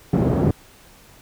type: band-pass noise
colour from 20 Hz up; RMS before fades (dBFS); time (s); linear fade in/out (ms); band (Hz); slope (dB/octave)
pink; -18; 0.13-0.51; 5; 120 to 390; 12
effects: pink hiss -49 dBFS RMS until 1.21 s